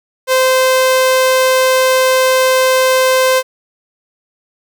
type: tone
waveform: sawtooth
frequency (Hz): 518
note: C5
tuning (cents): -17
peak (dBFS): -5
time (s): 0.27-3.43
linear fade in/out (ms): 50
effects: none